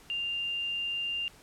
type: tone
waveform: sine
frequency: 2794 Hz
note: F7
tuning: in tune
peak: -30 dBFS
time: 0.1-1.28 s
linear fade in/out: 0 ms
effects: pink hiss -56 dBFS RMS until 1.42 s + low-pass 12000 Hz 12 dB/octave